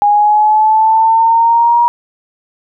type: linear sweep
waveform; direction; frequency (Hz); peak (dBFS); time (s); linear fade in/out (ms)
sine; up; 820 to 954; -6; 0.02-1.88; 0
effects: none